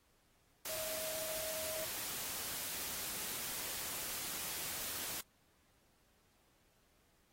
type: tone in noise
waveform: sine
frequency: 633 Hz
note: D#5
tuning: 30 cents sharp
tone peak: -44 dBFS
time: 0.69-1.85 s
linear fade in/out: 5 ms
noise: white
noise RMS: -42 dBFS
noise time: 0.65-5.21 s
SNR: -5 dB
effects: pink hiss -73 dBFS RMS until 7.32 s + AAC 48 kbps